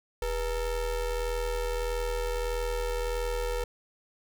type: ring-modulated tone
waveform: square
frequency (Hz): 222.2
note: A3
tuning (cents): +17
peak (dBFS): -26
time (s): 0.22-3.64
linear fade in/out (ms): 2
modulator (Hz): 263
effects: none